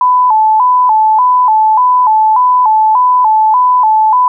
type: tone with vibrato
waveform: sine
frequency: 932.3 Hz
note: A#5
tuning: in tune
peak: -5 dBFS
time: 0.01-4.28 s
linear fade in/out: 2 ms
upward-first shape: square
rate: 1.7 Hz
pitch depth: 120 cents each way
effects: none